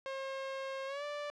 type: tone with pitch glide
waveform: sawtooth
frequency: 537 to 585.6 Hz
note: C5 to D5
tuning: +45 to -5 cents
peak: -34 dBFS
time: 0.06-1.3 s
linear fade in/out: 0 ms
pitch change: +150 cents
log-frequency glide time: 0.86-1.04 s
effects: low-pass 4000 Hz 12 dB/octave